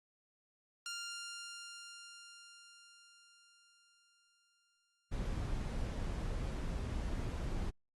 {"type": "tone with exponential decay", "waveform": "10% pulse", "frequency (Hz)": 1396.9, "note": "F6", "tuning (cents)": 0, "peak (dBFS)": -32, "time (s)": [0.86, 5.28], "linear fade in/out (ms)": 1, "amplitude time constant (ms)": 960}
{"type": "noise", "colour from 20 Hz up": "brown", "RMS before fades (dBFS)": -38, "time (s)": [5.11, 7.71], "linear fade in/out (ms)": 20}
{"effects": ["low-pass 10000 Hz 12 dB/octave", "Opus 32 kbps"]}